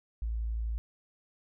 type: tone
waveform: sine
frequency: 56 Hz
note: A1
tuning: 31 cents sharp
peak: -30 dBFS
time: 0.22-0.78 s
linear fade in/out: 0 ms
effects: none

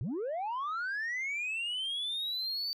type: linear sweep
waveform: sine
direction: up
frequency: 96 to 4606 Hz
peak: -30 dBFS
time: 0.01-2.73 s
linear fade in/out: 0 ms
effects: tanh soft clip ceiling -31 dBFS

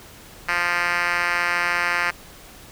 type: tone with band-pass filter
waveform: 5% pulse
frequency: 174.61 Hz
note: F3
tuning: in tune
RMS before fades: -22 dBFS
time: 0.48-2.11 s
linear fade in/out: 10 ms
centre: 2000 Hz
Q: 1.3
effects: pink hiss -44 dBFS RMS until 2.71 s

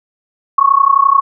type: tone with amplitude modulation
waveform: sine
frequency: 1104 Hz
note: C#6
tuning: 7 cents flat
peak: -3 dBFS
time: 0.58-1.21 s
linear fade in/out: 5 ms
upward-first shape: sine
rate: 31.6 Hz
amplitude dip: 90%
effects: none

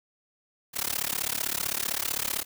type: noise with amplitude modulation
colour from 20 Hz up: white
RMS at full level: -26 dBFS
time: 0.73-2.45 s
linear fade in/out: 50 ms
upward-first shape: sine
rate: 35.6 Hz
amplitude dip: 100%
effects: none

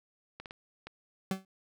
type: clicks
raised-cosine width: 0.3 ms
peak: -27 dBFS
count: 4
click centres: 0.4 / 0.458 / 0.509 / 0.87 s
type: tone with exponential decay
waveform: 40% pulse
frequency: 190.6 Hz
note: G3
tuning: 48 cents flat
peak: -26 dBFS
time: 1.31-1.45 s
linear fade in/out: 2 ms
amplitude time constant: 30 ms
effects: none

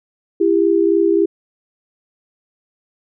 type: tone pair together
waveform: sine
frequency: 335.2 / 398.6 Hz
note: E4 / G4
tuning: +29 / +29 cents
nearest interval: minor third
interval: 300 cents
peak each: -14 dBFS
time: 0.4-1.26 s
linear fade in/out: 10 ms
effects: none

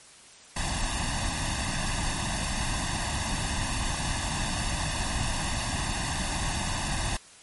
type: noise with comb filter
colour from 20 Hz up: pink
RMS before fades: -29 dBFS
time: 0.56-7.17 s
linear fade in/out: 5 ms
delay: 1.1 ms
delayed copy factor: +0.9
effects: white hiss -51 dBFS RMS until 7.42 s + MP3 48 kbps

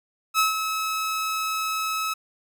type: tone with ADSR envelope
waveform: sawtooth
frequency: 1292 Hz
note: E6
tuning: 35 cents flat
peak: -13 dBFS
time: 0.34-2.14 s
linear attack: 49 ms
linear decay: 140 ms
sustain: -8 dB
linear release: 10 ms
effects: none

